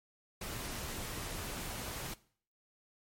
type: noise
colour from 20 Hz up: pink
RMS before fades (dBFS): -41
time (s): 0.41-2.14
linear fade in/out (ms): 5
effects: noise-tail reverb RT60 0.5 s tail -19 dB re dry + MP3 64 kbps